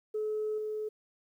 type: tone with level steps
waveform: sine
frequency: 428.8 Hz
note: A4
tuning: 45 cents flat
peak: -29 / -32 dBFS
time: 0.14-0.89 s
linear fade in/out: 10 ms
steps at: 0.58 s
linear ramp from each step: 2 ms
effects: tanh soft clip ceiling -26 dBFS + 11-bit